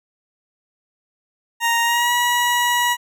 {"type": "tone with pitch glide", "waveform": "20% pulse", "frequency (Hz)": [932.3, 966.3], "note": ["A#5", "B5"], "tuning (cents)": [0, -38], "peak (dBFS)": -11, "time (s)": [1.6, 2.97], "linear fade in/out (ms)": 50, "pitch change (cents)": 62, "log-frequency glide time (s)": [1.83, 2.12], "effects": []}